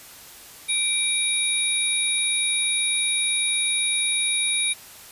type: tone cluster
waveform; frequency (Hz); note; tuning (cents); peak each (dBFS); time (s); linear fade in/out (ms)
sine; 2348 / 3780 / 9710 / 10360; D7 / A#7 / D#9 / E9; -1 / +23 / -43 / -31; -26; 0.68-4.74; 20
effects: white hiss -44 dBFS RMS until 5.11 s + resampled to 32000 Hz